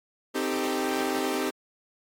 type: chord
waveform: sawtooth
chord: A half-diminished seventh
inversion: first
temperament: equal with one note detuned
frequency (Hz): 261.6 / 311.1 / 392 / 442.8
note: C4 / Eb4 / G4 / A4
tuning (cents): 0 / 0 / 0 / +11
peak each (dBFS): -27 / -28 / -26 / -32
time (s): 0.34-1.51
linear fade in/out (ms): 20
effects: AAC 64 kbps